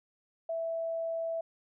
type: tone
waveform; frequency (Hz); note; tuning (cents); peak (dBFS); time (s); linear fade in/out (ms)
sine; 659.3; E5; 0; -31; 0.49-1.41; 5
effects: none